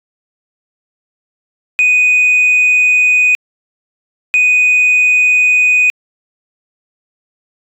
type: tone pair in turn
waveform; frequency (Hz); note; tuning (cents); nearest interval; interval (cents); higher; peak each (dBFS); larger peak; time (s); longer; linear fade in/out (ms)
sine; 2489 / 2489; D#7 / D#7; 0 / 0; unison; 0; neither; -5; neither; 1.79-3.35 / 4.34-5.9; neither; 0
effects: tanh soft clip ceiling -5 dBFS